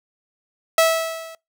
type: tone with level ramp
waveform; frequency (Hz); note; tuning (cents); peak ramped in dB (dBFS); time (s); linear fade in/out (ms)
sawtooth; 652; E5; -19; -7 to -34; 0.78-1.35; 2
effects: noise-tail reverb RT60 0.2 s tail -24 dB re dry